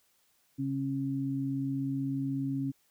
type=tone pair together; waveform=sine; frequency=136.55 / 272.8 Hz; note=C#3 / C#4; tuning=-26 / -28 cents; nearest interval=octave; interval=1198 cents; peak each=-34 / -31 dBFS; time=0.58-2.72 s; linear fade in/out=20 ms; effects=white hiss -70 dBFS RMS until 2.9 s